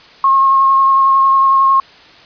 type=tone with vibrato; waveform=sine; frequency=1080 Hz; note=C#6; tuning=45 cents flat; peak=-7 dBFS; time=0.24-1.8 s; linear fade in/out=2 ms; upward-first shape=sine; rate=11 Hz; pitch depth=13 cents each way; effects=white hiss -41 dBFS RMS until 2.25 s + resampled to 11025 Hz